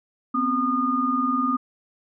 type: tone cluster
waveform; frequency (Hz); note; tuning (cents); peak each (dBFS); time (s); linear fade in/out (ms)
sine; 246.9 / 266.8 / 1221; B3 / C4 / D#6; 0 / +34 / -33; -26 / -26 / -22; 0.34-1.57; 10
effects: none